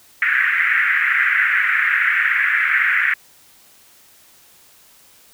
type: band-pass noise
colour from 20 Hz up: white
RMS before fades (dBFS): -17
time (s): 0.22-3.14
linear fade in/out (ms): 2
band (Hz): 1500 to 2100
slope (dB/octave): 48
effects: white hiss -50 dBFS RMS until 5.33 s